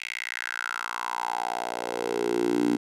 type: tone with high-pass filter sweep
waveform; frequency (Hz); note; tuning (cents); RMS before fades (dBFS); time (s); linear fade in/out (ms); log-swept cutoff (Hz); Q
10% pulse; 59.3; A#1; +30; -29; 0-2.77; 10; 2400 to 270; 4.8
effects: low-pass 11000 Hz 12 dB/octave